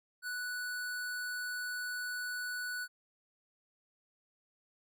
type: tone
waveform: square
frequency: 1480 Hz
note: F#6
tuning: in tune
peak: -37 dBFS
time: 0.22-2.88 s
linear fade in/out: 50 ms
effects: none